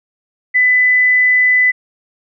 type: tone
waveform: sine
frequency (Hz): 2000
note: B6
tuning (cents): +21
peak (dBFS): -8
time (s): 0.54-1.72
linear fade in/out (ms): 20
effects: none